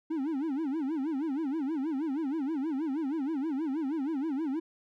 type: tone with vibrato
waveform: triangle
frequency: 293.7 Hz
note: D4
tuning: in tune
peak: -27 dBFS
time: 0.1-4.6 s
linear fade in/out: 10 ms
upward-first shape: sine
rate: 6.3 Hz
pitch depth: 210 cents each way
effects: none